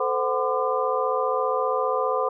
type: tone cluster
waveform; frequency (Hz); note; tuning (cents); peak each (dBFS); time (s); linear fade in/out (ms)
sine; 441 / 516 / 745 / 1019 / 1196; A4 / C5 / F#5 / C6 / D6; +4 / -24 / +12 / -46 / +31; -28 / -25 / -30 / -28 / -28; 0-2.29; 5
effects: none